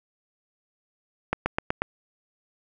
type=accelerating click train; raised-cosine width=0.5 ms; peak=-8 dBFS; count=5; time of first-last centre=1.33-1.82 s; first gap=130 ms; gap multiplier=0.96; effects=none